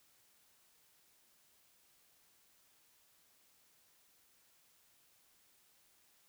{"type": "silence", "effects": ["white hiss -70 dBFS RMS until 6.28 s"]}